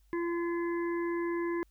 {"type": "harmonic tone", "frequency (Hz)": 341.9, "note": "F4", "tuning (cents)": -37, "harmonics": [1, 3, 5, 6], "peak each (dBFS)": [-30, -40, -44, -46], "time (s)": [0.13, 1.63], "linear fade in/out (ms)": 0, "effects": ["added 50 Hz sine -61 dBFS peak until 1.7 s", "white hiss -75 dBFS RMS until 1.7 s"]}